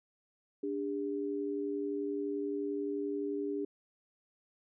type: tone pair together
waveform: sine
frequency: 291.6 / 403.1 Hz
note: D4 / G4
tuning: -12 / +48 cents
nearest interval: tritone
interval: 560 cents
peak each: -36 / -35 dBFS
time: 0.63-3.65 s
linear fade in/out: 5 ms
effects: none